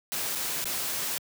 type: noise with dropouts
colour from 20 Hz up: white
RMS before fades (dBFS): -31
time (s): 0.12-1.18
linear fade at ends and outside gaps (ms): 0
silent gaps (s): 0.351-0.356 / 0.642-0.655
effects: high-pass 100 Hz 12 dB/octave